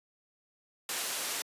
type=low-pass noise; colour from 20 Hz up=white; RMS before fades=-35 dBFS; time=0.89-1.42 s; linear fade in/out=2 ms; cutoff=11000 Hz; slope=12 dB/octave; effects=high-pass 300 Hz 12 dB/octave + resampled to 32000 Hz